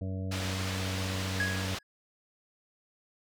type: harmonic tone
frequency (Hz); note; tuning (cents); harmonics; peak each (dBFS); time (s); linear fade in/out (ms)
94.5; F#2; +37; 1 / 2 / 3 / 5 / 6 / 7; -33 / -39 / -43 / -47 / -49 / -50; 0.01-1.75; 5
type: low-pass noise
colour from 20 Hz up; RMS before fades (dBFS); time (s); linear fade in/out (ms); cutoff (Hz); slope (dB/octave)
white; -38; 0.31-1.79; 10; 4300; 12
type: tone with exponential decay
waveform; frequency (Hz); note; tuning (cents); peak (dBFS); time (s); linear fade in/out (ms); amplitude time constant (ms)
triangle; 1663; G#6; +2; -24; 1.4-1.83; 2; 93
effects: none